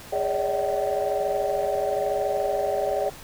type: tone cluster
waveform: sine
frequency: 412.3 / 564 / 585 / 638 / 763 Hz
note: G#4 / C#5 / D5 / D#5 / G5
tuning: -13 / +30 / -7 / +43 / -47 cents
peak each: -28 dBFS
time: 0.12-3.1 s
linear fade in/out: 10 ms
effects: tanh soft clip ceiling -15 dBFS + pink hiss -43 dBFS RMS until 3.23 s